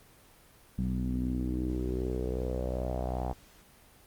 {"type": "tone with low-pass filter sweep", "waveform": "sawtooth", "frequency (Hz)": 62.6, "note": "B1", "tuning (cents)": 24, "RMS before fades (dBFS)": -32, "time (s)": [0.78, 3.33], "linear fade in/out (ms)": 5, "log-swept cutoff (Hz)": [200, 790], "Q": 5.1, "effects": ["pink hiss -58 dBFS RMS until 4.06 s", "Opus 32 kbps"]}